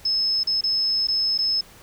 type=tone with dropouts; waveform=sine; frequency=5200 Hz; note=E8; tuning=24 cents flat; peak=-19 dBFS; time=0.05-1.61 s; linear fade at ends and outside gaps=5 ms; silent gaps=0.434-0.471 / 0.61-0.637 / 1.072-1.084 / 1.378-1.387 s; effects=pink hiss -48 dBFS RMS until 1.82 s